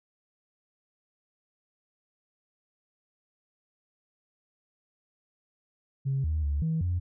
sine tone with pitch steps, 135.6 / 77.8 / 72.1 / 161 / 88.6 Hz, C#3 / D#2 / D2 / E3 / F2, -38 / 0 / -31 / -41 / +25 cents, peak -24 dBFS, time 6.05-7 s, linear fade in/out 20 ms, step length 190 ms, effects tanh soft clip ceiling -21 dBFS

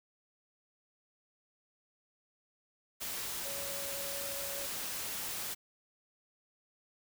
sine tone in noise, 559 Hz, C#5, 14 cents sharp, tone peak -44 dBFS, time 3.44-4.67 s, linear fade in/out 20 ms, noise white, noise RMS -39 dBFS, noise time 3-5.55 s, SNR -8 dB, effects none

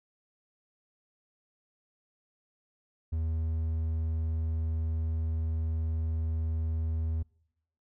triangle tone, 80.3 Hz, E2, 45 cents flat, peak -26 dBFS, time 3.12-7.23 s, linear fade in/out 10 ms, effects noise-tail reverb RT60 0.8 s tail -26 dB re dry

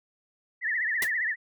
sine tone with vibrato, 1864.7 Hz, A#6, in tune, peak -25 dBFS, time 0.61-1.36 s, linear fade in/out 50 ms, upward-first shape triangle, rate 15 Hz, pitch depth 170 cents each way
white noise with exponential decay, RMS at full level -25 dBFS, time 1.02-1.11 s, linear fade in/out 2 ms, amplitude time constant 18 ms
effects none

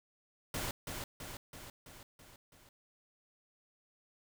pink noise with echo, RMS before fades -38 dBFS, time 0.54-0.71 s, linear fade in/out 2 ms, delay 330 ms, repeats 6, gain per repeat -4 dB, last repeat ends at 2.69 s, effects none

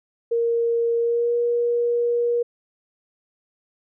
sine tone with pitch glide, 466.2 to 476 Hz, A#4 to A#4, 0 to +36 cents, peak -18 dBFS, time 0.31-2.43 s, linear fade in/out 10 ms, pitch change +36 cents, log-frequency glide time 0.98-1.35 s, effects none

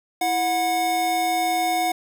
square tone pair together, 330 / 730.6 Hz, E4 / F#5, +2 / -22 cents, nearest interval octave + major second, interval 1376 cents, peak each -30 / -21 dBFS, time 0.21-1.92 s, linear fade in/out 5 ms, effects 10-bit

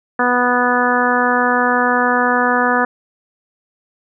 harmonic tone, 246.4 Hz, B3, 4 cents flat, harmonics 1 / 2 / 3 / 4 / 5 / 6 / 7, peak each -20 / -20 / -20 / -20 / -20 / -20 / -20 dBFS, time 0.19-2.85 s, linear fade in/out 5 ms, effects none

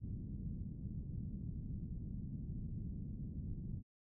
white low-pass noise, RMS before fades -44 dBFS, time 0-3.83 s, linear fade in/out 50 ms, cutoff 190 Hz, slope 24 dB/octave, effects none

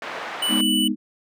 pink band-pass noise, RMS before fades -32 dBFS, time 0.02-0.61 s, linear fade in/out 2 ms, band 620 to 2200 Hz, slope 12 dB/octave
square tone, 2972 Hz, F#7, 7 cents sharp, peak -21 dBFS, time 0.42-0.88 s, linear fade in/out 5 ms
sine chord, G# minor, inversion none, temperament equal, 207.7 / 246.9 / 311.1 Hz, G#3 / B3 / D#4, 0 / 0 / 0 cents, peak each -24 dBFS, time 0.48-0.96 s, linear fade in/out 50 ms
effects none

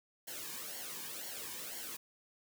white noise with flanger, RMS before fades -44 dBFS, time 0.27-1.97 s, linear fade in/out 10 ms, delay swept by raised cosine 0.8 to 1.52 ms, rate 2 Hz, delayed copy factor -0.7, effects none

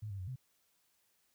sine tone with pitch steps, 106.8 / 98.4 / 91.8 / 128.8 Hz, G#2 / G2 / F#2 / C3, +49 / +7 / -13 / -27 cents, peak -39 dBFS, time 0.02-0.36 s, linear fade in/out 10 ms, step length 85 ms, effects white hiss -75 dBFS RMS until 1.34 s

